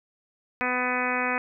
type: harmonic tone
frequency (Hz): 250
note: B3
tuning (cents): +21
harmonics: 1 / 2 / 3 / 4 / 5 / 6 / 7 / 8 / 9 / 10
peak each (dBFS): -33 / -33 / -33 / -33 / -33 / -33 / -33 / -33 / -33 / -33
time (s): 0.61-1.38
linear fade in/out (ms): 0
effects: none